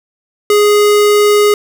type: tone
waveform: square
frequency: 415.3 Hz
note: G#4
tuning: in tune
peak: -7 dBFS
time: 0.5-1.54 s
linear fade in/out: 2 ms
effects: none